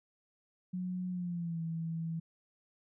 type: tone with pitch glide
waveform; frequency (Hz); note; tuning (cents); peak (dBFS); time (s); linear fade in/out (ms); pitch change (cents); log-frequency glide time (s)
sine; 182 to 164.03; F#3 to E3; -28 to -8; -34; 0.73-2.2; 10; -180; 1.1-1.61
effects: none